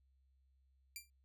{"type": "tone with exponential decay", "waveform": "10% pulse", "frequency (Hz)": 2366, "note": "D7", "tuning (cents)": 12, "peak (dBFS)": -33, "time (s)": [0.96, 1.1], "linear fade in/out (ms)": 1, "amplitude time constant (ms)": 29, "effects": ["added 66 Hz sine -70 dBFS peak until 1.24 s"]}